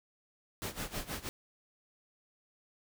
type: noise with tremolo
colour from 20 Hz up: pink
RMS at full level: -37 dBFS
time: 0.62-1.29 s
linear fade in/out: 0 ms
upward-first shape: sine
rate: 6.3 Hz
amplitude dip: 85%
effects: none